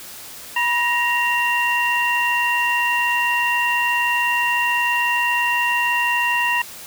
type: tone cluster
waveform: sine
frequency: 971 / 1876 / 2763 Hz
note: B5 / A#6 / F7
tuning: -30 / +11 / -19 cents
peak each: -21 dBFS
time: 0.56-6.62 s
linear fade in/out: 5 ms
effects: white hiss -37 dBFS RMS until 6.86 s